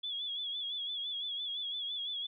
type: tone with vibrato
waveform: sine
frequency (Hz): 3390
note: G#7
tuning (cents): +35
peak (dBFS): -35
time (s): 0.03-2.27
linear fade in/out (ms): 10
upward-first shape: sine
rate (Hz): 5.9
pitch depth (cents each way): 64
effects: none